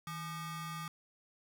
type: ring-modulated tone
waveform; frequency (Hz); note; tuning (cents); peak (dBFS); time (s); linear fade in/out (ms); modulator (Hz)
40% pulse; 687; F5; -29; -36; 0.07-0.88; 2; 527
effects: none